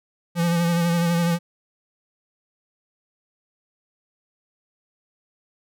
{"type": "tone with vibrato", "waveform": "square", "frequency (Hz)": 170.6, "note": "F3", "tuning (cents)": -40, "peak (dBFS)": -19, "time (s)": [0.35, 1.39], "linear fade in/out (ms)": 50, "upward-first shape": "sine", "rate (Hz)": 12, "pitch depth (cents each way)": 32, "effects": []}